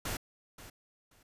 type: noise with echo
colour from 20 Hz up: pink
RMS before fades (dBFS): -36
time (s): 0.05-0.17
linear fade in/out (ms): 5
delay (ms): 530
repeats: 2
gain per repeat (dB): -14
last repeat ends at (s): 1.23
effects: resampled to 32000 Hz